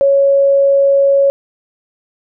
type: tone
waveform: sine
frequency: 554.4 Hz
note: C#5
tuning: in tune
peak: -7 dBFS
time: 0.01-1.3 s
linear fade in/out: 0 ms
effects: none